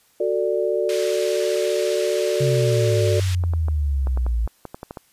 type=chord; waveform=sine; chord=D major; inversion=first; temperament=equal with one note detuned; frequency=370 / 445.1 / 587.3 Hz; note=F#4 / A4 / D5; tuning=0 / +20 / 0 cents; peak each=-23 dBFS; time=0.2-3.2 s; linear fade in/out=5 ms
type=band-pass noise; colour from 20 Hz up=pink; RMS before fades=-34 dBFS; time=0.89-3.35 s; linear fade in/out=2 ms; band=2100 to 7800 Hz; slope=12 dB/octave
type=exponential sweep; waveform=sine; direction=down; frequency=137.8 to 55 Hz; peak=-18 dBFS; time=2.4-4.47 s; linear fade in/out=10 ms
type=clicks; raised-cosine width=1 ms; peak=-18 dBFS; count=12; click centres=3.438 / 3.536 / 3.684 / 4.071 / 4.174 / 4.265 / 4.476 / 4.653 / 4.745 / 4.831 / 4.909 / 4.972 s
effects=white hiss -59 dBFS RMS until 5.12 s + resampled to 32000 Hz